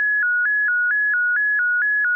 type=tone with vibrato; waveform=sine; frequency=1568 Hz; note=G6; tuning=in tune; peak=-16 dBFS; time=0-2.15 s; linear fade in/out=0 ms; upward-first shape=square; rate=2.2 Hz; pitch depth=130 cents each way; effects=none